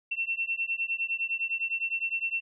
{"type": "beating tone pair", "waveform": "sine", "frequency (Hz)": [2700, 2709.8], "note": ["E7", "E7"], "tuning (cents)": [41, 47], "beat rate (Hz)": 9.8, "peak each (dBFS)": -31, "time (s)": [0.11, 2.41], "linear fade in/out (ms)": 10, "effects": []}